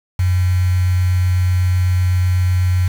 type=tone with quantisation; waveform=sine; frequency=90.8 Hz; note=F#2; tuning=32 cents flat; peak=-12 dBFS; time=0.19-2.88 s; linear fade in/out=5 ms; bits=5; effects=none